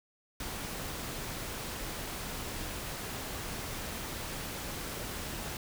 pink noise, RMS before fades -39 dBFS, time 0.4-5.57 s, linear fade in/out 2 ms, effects none

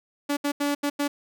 sawtooth tone bursts at uneven times, 287.5 Hz, D4, 37 cents flat, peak -19 dBFS, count 5, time 0.29-0.37 / 0.44-0.52 / 0.6-0.75 / 0.83-0.9 / 0.99-1.08 s, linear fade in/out 10 ms, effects none

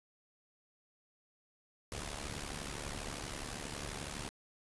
pink noise with amplitude modulation, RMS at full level -39 dBFS, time 1.92-4.29 s, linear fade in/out 0 ms, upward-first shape sine, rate 72.2 Hz, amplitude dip 75%, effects resampled to 24000 Hz

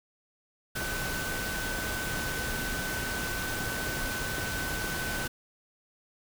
sine tone in noise, 1516 Hz, F#6, 42 cents sharp, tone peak -35 dBFS, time 0.75-5.28 s, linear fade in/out 10 ms, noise pink, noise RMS -34 dBFS, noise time 0.75-5.28 s, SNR -4 dB, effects none

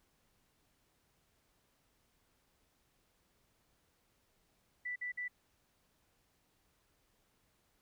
sine tone bursts, 1975.5 Hz, B6, in tune, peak -37 dBFS, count 3, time 4.85-5.282 s, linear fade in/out 10 ms, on 110 ms, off 51 ms, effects pink hiss -75 dBFS RMS until 7.81 s

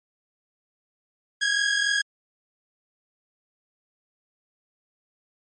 sawtooth tone pair together, 1617.6 / 1661.2 Hz, G#6 / G#6, -46 / 0 cents, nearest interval unison, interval 46 cents, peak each -22 / -19 dBFS, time 1.41-2.02 s, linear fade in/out 10 ms, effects MP3 32 kbps

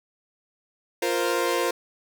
sawtooth chord, F suspended fourth, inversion none, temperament equal, 349.2 / 466.2 / 523.3 Hz, F4 / Bb4 / C5, 0 / 0 / 0 cents, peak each -23 dBFS, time 1.02-1.71 s, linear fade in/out 5 ms, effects none

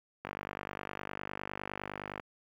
click train, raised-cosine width 0.5 ms, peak -22 dBFS, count 98, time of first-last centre 0.25-2.198 s, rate 49.8 Hz, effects high-pass 80 Hz 12 dB/octave + 10-bit

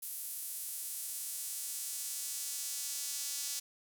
sawtooth tone with high-pass filter sweep, 283.4 Hz, C#4, 38 cents sharp, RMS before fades -40 dBFS, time 0.02-3.6 s, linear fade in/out 10 ms, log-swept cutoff 11000 to 6100 Hz, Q 1.2, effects none

